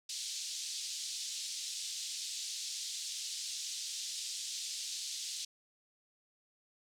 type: band-pass noise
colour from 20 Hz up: pink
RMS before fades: -41 dBFS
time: 0.09-5.45 s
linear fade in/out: 5 ms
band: 3700 to 7900 Hz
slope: 24 dB/octave
effects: none